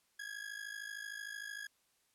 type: ring-modulated tone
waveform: 40% pulse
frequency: 1661.2 Hz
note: G#6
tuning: in tune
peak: -39 dBFS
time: 0.19-1.67 s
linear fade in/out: 5 ms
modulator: 26.6 Hz
effects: white hiss -75 dBFS RMS until 2.14 s + low-pass 12000 Hz 12 dB/octave